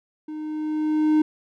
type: tone with level ramp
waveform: triangle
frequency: 307.5 Hz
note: D#4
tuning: 20 cents flat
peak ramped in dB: -29 to -12 dBFS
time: 0.28-1.22 s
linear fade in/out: 5 ms
effects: none